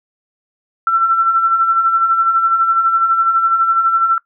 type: beating tone pair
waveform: sine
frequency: 1334 / 1346 Hz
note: E6 / E6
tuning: +20 / +36 cents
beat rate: 12 Hz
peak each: -20 / -11 dBFS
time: 0.87-4.18 s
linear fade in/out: 2 ms
effects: noise-tail reverb RT60 0.1 s tail -20 dB re dry